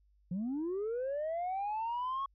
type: linear sweep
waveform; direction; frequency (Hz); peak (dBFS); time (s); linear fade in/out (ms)
sine; up; 168.4 to 1108.7; -31; 0.31-2.26; 5
effects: tanh soft clip ceiling -31 dBFS + added 50 Hz sine -65 dBFS peak until 2.34 s